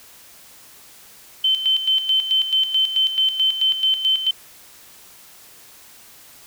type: tone with tremolo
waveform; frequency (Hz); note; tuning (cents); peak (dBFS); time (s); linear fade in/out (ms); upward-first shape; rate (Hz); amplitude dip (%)
sine; 3080; G7; -31; -14; 1.44-4.31; 5; square; 4.6; 65
effects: white hiss -46 dBFS RMS until 6.46 s